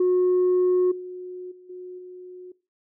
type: tone with level steps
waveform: sine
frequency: 363.6 Hz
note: F#4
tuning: 30 cents flat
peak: -15 / -33 / -46 / -35 / -38 dBFS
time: 0-2.52 s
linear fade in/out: 5 ms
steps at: 0.91 / 1.51 / 1.69 / 1.98 s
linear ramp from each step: 10 ms
effects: noise-tail reverb RT60 0.3 s tail -19 dB re dry + tanh soft clip ceiling -15 dBFS